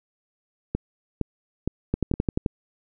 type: two click trains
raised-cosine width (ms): 3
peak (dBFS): -9 / -11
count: 7 / 4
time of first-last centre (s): 1.94-2.462 / 0.75-2.139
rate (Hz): 11.5 / 2.16
effects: none